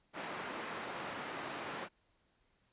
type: band-pass noise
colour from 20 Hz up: white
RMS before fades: -43 dBFS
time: 0.13-1.89 s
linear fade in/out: 50 ms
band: 170 to 1600 Hz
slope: 12 dB/octave
effects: pink hiss -75 dBFS RMS until 2.72 s + resampled to 8000 Hz